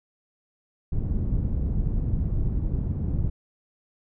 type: low-pass noise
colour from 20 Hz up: pink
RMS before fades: -25 dBFS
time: 0.92-3.3 s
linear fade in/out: 10 ms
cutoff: 160 Hz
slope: 12 dB/octave
effects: none